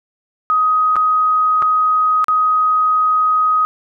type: tone with dropouts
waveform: sine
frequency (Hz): 1256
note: D#6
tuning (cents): +16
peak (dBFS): -11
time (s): 0.5-3.65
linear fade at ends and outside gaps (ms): 0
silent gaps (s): 0.957-0.965 / 1.621-1.625 / 2.243-2.283
effects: none